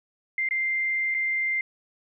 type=tone with dropouts; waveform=sine; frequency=2093 Hz; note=C7; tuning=in tune; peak=-23 dBFS; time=0.38-1.61 s; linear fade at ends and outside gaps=2 ms; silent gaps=0.488-0.509 / 1.143-1.147 s; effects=none